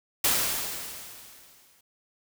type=noise with exponential decay; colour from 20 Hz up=white; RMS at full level=-22 dBFS; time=0.24-1.81 s; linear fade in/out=5 ms; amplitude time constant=340 ms; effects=none

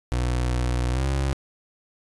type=tone with pitch glide; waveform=30% pulse; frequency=61.3 to 67.62 Hz; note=B1 to C#2; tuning=-12 to -42 cents; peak=-19 dBFS; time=0.12-1.33 s; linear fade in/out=0 ms; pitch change=+170 cents; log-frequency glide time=0.91-1.05 s; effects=resampled to 24000 Hz

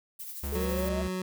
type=noise with tremolo; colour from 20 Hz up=violet; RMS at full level=-39 dBFS; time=0.19-0.89 s; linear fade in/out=10 ms; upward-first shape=sine; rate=12 Hz; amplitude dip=40%
type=tone with vibrato; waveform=square; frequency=70.6 Hz; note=C#2; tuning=32 cents sharp; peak=-33 dBFS; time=0.43-1.08 s; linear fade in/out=5 ms; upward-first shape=square; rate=18 Hz; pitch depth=8 cents each way
type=linear sweep; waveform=sine; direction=up; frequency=419.2 to 650 Hz; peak=-33 dBFS; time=0.52-1.02 s; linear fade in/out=5 ms
type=tone; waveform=25% pulse; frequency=185 Hz; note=F#3; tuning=in tune; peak=-27 dBFS; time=0.55-1.22 s; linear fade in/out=2 ms
effects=none

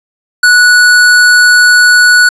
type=tone; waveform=square; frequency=1472 Hz; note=F#6; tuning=9 cents flat; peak=-3 dBFS; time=0.43-2.29 s; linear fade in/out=5 ms; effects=resampled to 22050 Hz + 7-bit

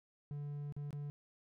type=tone with dropouts; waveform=triangle; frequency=145.1 Hz; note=D3; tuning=21 cents flat; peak=-38 dBFS; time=0.31-1.1 s; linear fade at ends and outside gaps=0 ms; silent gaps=0.724-0.765 / 0.907-0.929 s; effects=none

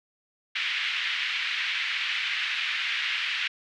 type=band-pass noise; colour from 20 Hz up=pink; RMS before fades=-29 dBFS; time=0.55-3.48 s; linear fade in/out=10 ms; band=1900 to 3300 Hz; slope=24 dB/octave; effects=none

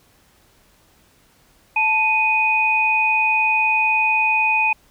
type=tone pair together; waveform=sine; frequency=880 / 2489 Hz; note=A5 / D#7; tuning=0 / 0 cents; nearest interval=octave + tritone; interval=1800 cents; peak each=-20 / -16 dBFS; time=1.76-4.73 s; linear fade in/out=5 ms; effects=pink hiss -56 dBFS RMS until 4.9 s

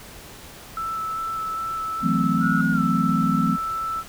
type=tone with vibrato; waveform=sine; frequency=1318.5 Hz; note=E6; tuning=in tune; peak=-25 dBFS; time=0.77-2.61 s; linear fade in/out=2 ms; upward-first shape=square; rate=2.5 Hz; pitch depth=9 cents each way
type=chord; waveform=sine; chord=F# half-diminished seventh; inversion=third; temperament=equal with one note detuned; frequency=164.81 / 185 / 220 / 258.8 Hz; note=E3 / F#3 / A3 / C4; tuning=0 / 0 / 0 / -19 cents; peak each=-24 dBFS; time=2.01-3.58 s; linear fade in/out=50 ms
type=tone with pitch glide; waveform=sine; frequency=1442 to 1322.3 Hz; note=F#6 to E6; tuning=-45 to +5 cents; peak=-24 dBFS; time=2.4-4.04 s; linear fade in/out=50 ms; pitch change=-150 cents; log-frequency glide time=2.72-2.81 s
effects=pink hiss -42 dBFS RMS until 4.08 s

